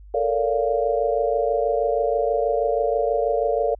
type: chord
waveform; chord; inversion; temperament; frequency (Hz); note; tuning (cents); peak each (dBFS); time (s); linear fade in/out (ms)
sine; Bb major seventh; third; equal with one note detuned; 440 / 466.2 / 572.6 / 698.5; A4 / Bb4 / D5 / F5; 0 / 0 / -44 / 0; -25 / -24 / -23 / -25; 0.14-3.75; 5
effects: added 50 Hz sine -41 dBFS peak until 3.79 s